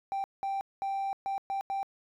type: tone bursts at uneven times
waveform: triangle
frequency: 784 Hz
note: G5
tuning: in tune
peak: -27 dBFS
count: 6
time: 0.12-0.24 / 0.43-0.61 / 0.82-1.13 / 1.26-1.38 / 1.5-1.61 / 1.7-1.83 s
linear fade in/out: 0 ms
effects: tanh soft clip ceiling -24 dBFS